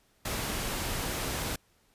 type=noise; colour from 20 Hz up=pink; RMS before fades=-33 dBFS; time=0.25-1.56 s; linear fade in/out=5 ms; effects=pink hiss -67 dBFS RMS until 1.94 s + resampled to 32000 Hz